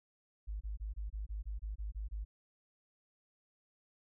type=tone bursts; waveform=sine; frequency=51.91 Hz; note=G#1; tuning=in tune; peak=-37 dBFS; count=11; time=0.47-2.25 s; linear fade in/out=20 ms; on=140 ms; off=24 ms; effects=none